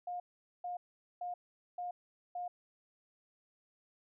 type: tone bursts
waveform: sine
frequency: 712 Hz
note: F5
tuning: 33 cents sharp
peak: -37 dBFS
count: 5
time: 0.07-2.48 s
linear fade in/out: 5 ms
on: 130 ms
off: 440 ms
effects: none